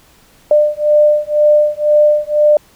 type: beating tone pair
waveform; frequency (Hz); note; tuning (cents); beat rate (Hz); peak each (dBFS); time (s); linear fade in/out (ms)
sine; 597 / 599; D5 / D5; +28 / +34; 2; -11; 0.51-2.57; 2
effects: pink hiss -48 dBFS RMS until 2.75 s